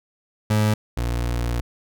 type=tone pair in turn; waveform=30% pulse; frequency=106.9 / 59.36 Hz; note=A2 / A#1; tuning=-49 / +32 cents; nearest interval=minor seventh; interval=1019 cents; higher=first; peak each=-14 / -19 dBFS; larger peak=first; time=0.5-0.74 / 0.97-1.61 s; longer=second; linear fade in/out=5 ms; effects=none